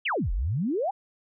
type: exponential two-way sweep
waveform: sine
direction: down then up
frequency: 3322 to 38.53 to 846 Hz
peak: -24 dBFS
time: 0.05-0.91 s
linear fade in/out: 10 ms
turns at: 0.32 s
effects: none